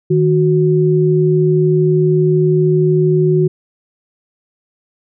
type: tone pair together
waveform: sine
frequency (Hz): 155.6 / 368.4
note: D#3 / F#4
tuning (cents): 0 / -7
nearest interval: octave + minor third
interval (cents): 1493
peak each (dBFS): -12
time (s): 0.1-3.48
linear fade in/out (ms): 10
effects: none